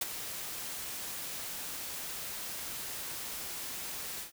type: noise with ADSR envelope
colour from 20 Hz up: white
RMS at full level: -30 dBFS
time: 0.01-4.32 s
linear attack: 7 ms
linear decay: 23 ms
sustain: -10 dB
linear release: 120 ms
effects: none